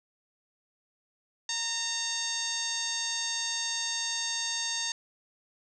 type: harmonic tone with a mistuned harmonic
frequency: 917 Hz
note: A#5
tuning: 29 cents flat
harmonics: 1 / 2 / 3 / 4 / 5 / 6 / 7 / 8 / 9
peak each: -43 / -39 / -43 / -36 / -36 / -41 / -34 / -46 / -46 dBFS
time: 1.49-4.92 s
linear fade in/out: 2 ms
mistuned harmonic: 1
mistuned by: +20 cents
effects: none